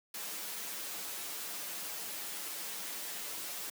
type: noise with comb filter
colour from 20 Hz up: white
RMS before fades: -41 dBFS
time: 0.14-3.7 s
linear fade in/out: 5 ms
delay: 7.8 ms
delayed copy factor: -0.7
effects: high-pass 200 Hz 12 dB/octave